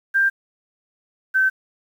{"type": "tone pair in turn", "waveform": "sine", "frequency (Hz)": [1586, 1540], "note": ["G6", "G6"], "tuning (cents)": [20, -31], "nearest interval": "minor second", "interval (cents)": 51, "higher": "first", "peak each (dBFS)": -14, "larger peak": "neither", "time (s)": [[0.14, 0.3], [1.34, 1.5]], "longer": "neither", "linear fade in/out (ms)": 20, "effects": ["8-bit"]}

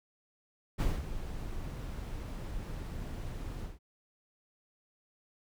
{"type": "noise with ADSR envelope", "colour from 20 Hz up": "brown", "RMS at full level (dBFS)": -28, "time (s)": [0.78, 3.79], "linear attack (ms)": 25, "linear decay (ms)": 210, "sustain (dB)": -11, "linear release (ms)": 170, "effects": []}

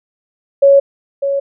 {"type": "tone with echo", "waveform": "sine", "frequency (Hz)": 556, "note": "C#5", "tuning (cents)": 5, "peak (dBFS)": -4, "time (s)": [0.62, 0.8], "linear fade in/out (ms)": 10, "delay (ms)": 600, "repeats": 1, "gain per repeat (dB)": -9, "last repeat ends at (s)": 1.4, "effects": []}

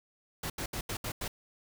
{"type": "noise bursts at uneven times", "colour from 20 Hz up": "pink", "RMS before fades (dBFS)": -36, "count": 6, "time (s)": [[0.43, 0.5], [0.58, 0.66], [0.73, 0.81], [0.89, 0.97], [1.04, 1.12], [1.21, 1.28]], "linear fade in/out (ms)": 5, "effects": []}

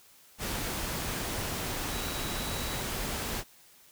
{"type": "tone in noise", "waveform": "sine", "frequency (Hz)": 3899, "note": "B7", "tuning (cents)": -23, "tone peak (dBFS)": -43, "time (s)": [1.88, 2.83], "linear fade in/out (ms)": 50, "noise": "pink", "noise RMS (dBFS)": -34, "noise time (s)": [0.38, 3.44], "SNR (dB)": -12, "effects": ["white hiss -58 dBFS RMS until 3.91 s"]}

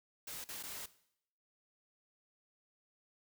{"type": "noise with dropouts", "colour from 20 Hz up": "white", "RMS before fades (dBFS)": -45, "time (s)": [0.27, 0.86], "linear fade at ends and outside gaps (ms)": 5, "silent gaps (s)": [[0.442, 0.487], [0.628, 0.634]], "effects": ["noise-tail reverb RT60 0.7 s tail -17 dB re dry"]}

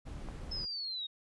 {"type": "noise", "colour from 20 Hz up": "brown", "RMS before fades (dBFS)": -43, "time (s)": [0.05, 0.66], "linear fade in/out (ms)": 20}
{"type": "click", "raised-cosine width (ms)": 1, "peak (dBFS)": -31, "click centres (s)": 0.287}
{"type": "linear sweep", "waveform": "sine", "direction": "down", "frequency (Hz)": [5240, 3711], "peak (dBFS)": -36, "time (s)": [0.51, 1.07], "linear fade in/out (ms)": 10}
{"effects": ["resampled to 24000 Hz"]}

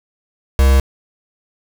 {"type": "tone with quantisation", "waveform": "triangle", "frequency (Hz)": 66.9, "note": "C2", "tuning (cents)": 39, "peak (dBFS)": -6, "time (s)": [0.59, 0.8], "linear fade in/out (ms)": 0, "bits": 3, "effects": []}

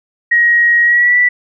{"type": "tone with pitch glide", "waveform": "sine", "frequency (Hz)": [1890, 1964.6], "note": ["A#6", "B6"], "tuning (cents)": [23, -10], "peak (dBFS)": -7, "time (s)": [0.31, 1.29], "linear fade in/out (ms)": 10, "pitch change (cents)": 67, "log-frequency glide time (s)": [0.83, 1.17], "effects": []}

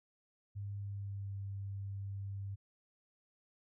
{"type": "tone with pitch glide", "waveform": "sine", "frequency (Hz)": [100.7, 98.8], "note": ["G2", "G2"], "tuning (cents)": [47, 14], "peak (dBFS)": -39, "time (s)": [0.55, 2.56], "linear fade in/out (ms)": 20, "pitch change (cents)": -33, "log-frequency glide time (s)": [0.78, 1.33], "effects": []}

